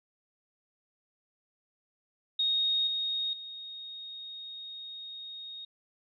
sine tone with level steps, 3729 Hz, A#7, in tune, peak -25 / -29 / -40 dBFS, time 2.39-5.65 s, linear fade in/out 5 ms, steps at 2.87 / 3.33 s, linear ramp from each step 2 ms, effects none

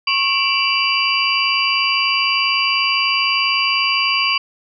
sine tone cluster, 1094 / 2330 / 2708 / 2931 / 4744 Hz, C#6 / D7 / E7 / F#7 / D8, -23 / -14 / +46 / -17 / +17 cents, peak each -21 dBFS, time 0.07-4.38 s, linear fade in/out 5 ms, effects none

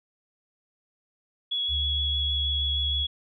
sine tone with vibrato, 3361 Hz, G#7, 20 cents sharp, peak -25 dBFS, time 1.51-3.07 s, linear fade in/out 10 ms, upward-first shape sine, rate 6.4 Hz, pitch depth 9 cents each way
sine tone with pitch glide, 71.7 to 70.79 Hz, D2 to C#2, -41 to +37 cents, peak -28 dBFS, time 1.68-3.07 s, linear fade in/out 50 ms, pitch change -22 cents, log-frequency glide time 2.08-2.28 s
effects none

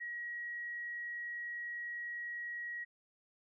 sine tone, 1905 Hz, A#6, 37 cents sharp, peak -39 dBFS, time 0-2.85 s, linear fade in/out 20 ms, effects none

